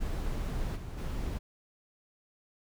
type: noise with level steps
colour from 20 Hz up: brown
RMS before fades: -33 / -40 / -34 dBFS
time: 0-1.39 s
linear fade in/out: 20 ms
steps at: 0.75 / 0.97 s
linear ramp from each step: 20 ms
effects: none